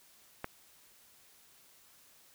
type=click; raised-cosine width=0.5 ms; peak=-21 dBFS; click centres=0.444 s; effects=white hiss -62 dBFS RMS until 2.34 s